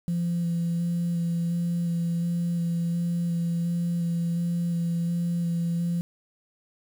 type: tone with vibrato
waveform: sine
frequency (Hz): 170.8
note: F3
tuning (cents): -38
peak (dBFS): -22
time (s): 0.08-6.01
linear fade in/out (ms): 0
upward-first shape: square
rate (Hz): 1.4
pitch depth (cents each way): 11
effects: tanh soft clip ceiling -21 dBFS + 8-bit